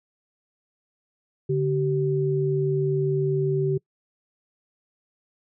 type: tone pair together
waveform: sine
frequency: 143.76 / 383.8 Hz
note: D3 / G4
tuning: -37 / -37 cents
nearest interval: octave + perfect fourth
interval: 1700 cents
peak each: -23 dBFS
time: 1.49-3.78 s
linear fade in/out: 10 ms
effects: noise-tail reverb RT60 0.1 s tail -25 dB re dry